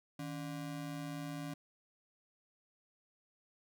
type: ring-modulated tone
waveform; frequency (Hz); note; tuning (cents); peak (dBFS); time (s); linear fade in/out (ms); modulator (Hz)
square; 219.1; A3; -7; -38; 0.19-1.54; 5; 62
effects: none